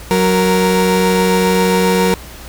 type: tone pair together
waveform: 30% pulse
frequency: 185.01 / 466.2 Hz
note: F#3 / A#4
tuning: 0 / 0 cents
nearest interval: octave + major third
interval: 1600 cents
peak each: -11 dBFS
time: 0.11-2.14 s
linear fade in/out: 0 ms
effects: added 60 Hz sine -34 dBFS peak until 2.48 s + pink hiss -35 dBFS RMS until 2.48 s